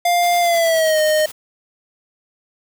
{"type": "tone with pitch glide", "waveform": "square", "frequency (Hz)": [700, 616.5], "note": ["F5", "D#5"], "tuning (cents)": [4, -16], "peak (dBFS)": -14, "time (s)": [0.05, 1.26], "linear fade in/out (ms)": 5, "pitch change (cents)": -220, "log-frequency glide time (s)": [0.4, 1]}
{"type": "noise with tremolo", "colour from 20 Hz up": "white", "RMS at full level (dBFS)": -33, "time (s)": [0.22, 1.32], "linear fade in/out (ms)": 10, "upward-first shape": "sine", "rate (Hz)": 9.5, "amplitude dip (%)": 50}
{"effects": []}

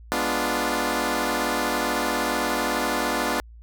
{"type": "chord", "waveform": "10% pulse", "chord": "G# diminished seventh", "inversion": "none", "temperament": "equal", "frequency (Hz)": [207.7, 246.9, 293.7, 349.2], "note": ["G#3", "B3", "D4", "F4"], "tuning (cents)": [0, 0, 0, 0], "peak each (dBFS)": [-24, -19, -19, -20], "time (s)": [0.12, 3.4], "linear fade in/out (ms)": 0, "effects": ["added 57 Hz sine -42 dBFS peak until 3.62 s"]}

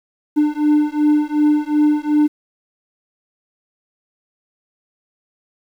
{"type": "beating tone pair", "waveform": "triangle", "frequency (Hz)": [297.7, 300.4], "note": ["D4", "D4"], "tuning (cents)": [24, 39], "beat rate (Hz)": 2.7, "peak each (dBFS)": -14, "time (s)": [0.36, 2.28], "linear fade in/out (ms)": 20, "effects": ["8-bit"]}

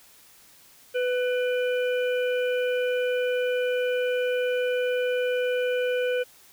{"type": "harmonic tone with a mistuned harmonic", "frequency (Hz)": 498.3, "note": "B4", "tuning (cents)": 15, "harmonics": [1, 3, 5, 6], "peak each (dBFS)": [-23, -33, -37, -39], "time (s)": [0.94, 6.24], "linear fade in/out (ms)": 20, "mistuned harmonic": 5, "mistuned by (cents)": -57, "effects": ["white hiss -54 dBFS RMS until 6.52 s"]}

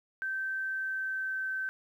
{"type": "tone with pitch glide", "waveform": "sine", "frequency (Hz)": [1552, 1542.2], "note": ["G6", "G6"], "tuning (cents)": [-18, -29], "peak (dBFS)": -31, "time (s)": [0.22, 1.69], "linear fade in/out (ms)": 0, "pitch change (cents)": -11, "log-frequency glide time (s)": [0.6, 1.49], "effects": ["11-bit"]}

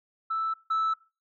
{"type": "tone pair in turn", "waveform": "sine", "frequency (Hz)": [1318.5, 1313.1], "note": ["E6", "E6"], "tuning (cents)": [0, -7], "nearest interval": "unison", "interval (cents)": 7, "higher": "first", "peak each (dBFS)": [-25, -21], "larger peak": "second", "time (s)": [[0.3, 0.54], [0.7, 0.94]], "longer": "neither", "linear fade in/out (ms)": 10, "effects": ["noise-tail reverb RT60 0.3 s tail -21 dB re dry", "tanh soft clip ceiling -22 dBFS"]}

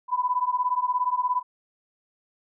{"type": "beating tone pair", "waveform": "sine", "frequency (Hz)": [987.8, 1004.8], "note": ["B5", "B5"], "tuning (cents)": [0, 30], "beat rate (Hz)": 17, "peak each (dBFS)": -25, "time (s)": [0.08, 1.43], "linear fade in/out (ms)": 50, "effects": []}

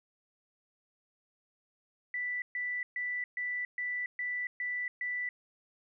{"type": "tone bursts", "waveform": "sine", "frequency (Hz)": 1975.5, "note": "B6", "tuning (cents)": 0, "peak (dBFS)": -32, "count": 8, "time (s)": [2.14, 5.29], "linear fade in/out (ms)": 2, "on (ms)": 280, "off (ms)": 130, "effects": []}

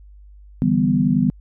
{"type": "chord", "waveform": "sine", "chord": "E minor seventh", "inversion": "third", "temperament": "equal", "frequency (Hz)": [146.83, 164.81, 196, 246.9], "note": ["D3", "E3", "G3", "B3"], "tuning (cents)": [0, 0, 0, 0], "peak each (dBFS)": [-22, -22, -19, -18], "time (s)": [0.62, 1.3], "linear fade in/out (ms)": 0, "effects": ["added 50 Hz sine -41 dBFS peak until 1.4 s"]}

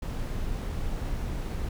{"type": "noise", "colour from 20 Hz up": "brown", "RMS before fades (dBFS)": -31, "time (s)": [0.02, 1.69], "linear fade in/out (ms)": 5, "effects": []}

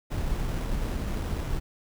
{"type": "noise with sample-and-hold", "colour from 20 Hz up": "brown", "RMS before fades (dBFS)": -29, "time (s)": [0.1, 1.6], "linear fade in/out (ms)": 20, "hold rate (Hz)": 4410, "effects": []}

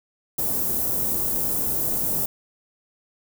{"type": "band-stop noise", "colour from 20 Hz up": "white", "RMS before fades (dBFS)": -24, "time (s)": [0.38, 2.26], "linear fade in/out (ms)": 5, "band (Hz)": [510, 14000], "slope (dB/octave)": 12, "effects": []}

